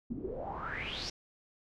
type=noise with low-pass filter sweep; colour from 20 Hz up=pink; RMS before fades=-39 dBFS; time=0.1-1.1 s; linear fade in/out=5 ms; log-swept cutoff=230 to 5600 Hz; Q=7.9; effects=none